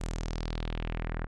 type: tone with low-pass filter sweep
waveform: sawtooth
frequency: 40.61 Hz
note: E1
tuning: 25 cents flat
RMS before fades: -34 dBFS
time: 0-1.27 s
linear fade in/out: 20 ms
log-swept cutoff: 8600 to 1600 Hz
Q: 2.4
effects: none